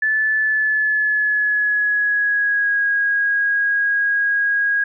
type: tone with pitch glide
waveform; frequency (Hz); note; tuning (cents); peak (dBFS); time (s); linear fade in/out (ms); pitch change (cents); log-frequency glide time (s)
sine; 1741 to 1643.3; A6 to G#6; -19 to -19; -15; 0.02-4.84; 5; -100; 0.38-2.86
effects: none